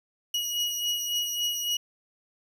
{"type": "beating tone pair", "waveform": "30% pulse", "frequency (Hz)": [2903, 2906.6], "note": ["F#7", "F#7"], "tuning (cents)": [-34, -31], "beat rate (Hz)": 3.6, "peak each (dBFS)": [-25, -30], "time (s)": [0.34, 1.77], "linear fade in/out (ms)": 5, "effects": []}